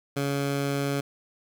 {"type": "tone", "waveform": "15% pulse", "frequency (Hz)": 140.4, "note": "C#3", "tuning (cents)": 22, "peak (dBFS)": -19, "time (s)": [0.16, 1.01], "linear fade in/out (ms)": 10, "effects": []}